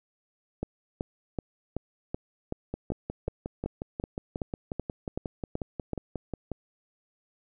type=two click trains; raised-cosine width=2 ms; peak=-17 / -19 dBFS; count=15 / 22; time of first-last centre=0.63-5.933 / 2.74-6.517 s; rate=2.64 / 5.56 Hz; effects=none